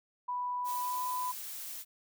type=tone with pitch glide; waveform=sine; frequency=987 to 999.6 Hz; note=B5 to B5; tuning=-1 to +21 cents; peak=-32 dBFS; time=0.28-1.32 s; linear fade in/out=10 ms; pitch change=+22 cents; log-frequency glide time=0.77-1.03 s
type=noise; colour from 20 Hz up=blue; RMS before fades=-42 dBFS; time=0.64-1.85 s; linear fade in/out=50 ms
effects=none